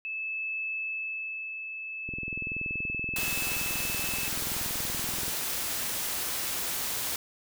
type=tone with tremolo; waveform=sine; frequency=2613 Hz; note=E7; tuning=16 cents flat; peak=-30 dBFS; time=0.05-4.28 s; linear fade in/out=0 ms; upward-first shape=sine; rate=0.44 Hz; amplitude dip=45%
type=click train; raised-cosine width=3 ms; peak=-27 dBFS; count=68; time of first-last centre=2.09-5.28 s; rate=21 Hz
type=noise; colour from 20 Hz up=white; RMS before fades=-32 dBFS; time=3.16-7.16 s; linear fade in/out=2 ms
effects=none